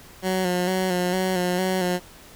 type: tone with vibrato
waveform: 15% pulse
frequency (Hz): 183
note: F#3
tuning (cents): -19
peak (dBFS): -15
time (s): 0.22-2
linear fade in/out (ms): 50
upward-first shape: square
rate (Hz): 2.2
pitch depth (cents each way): 35
effects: pink hiss -47 dBFS RMS until 2.35 s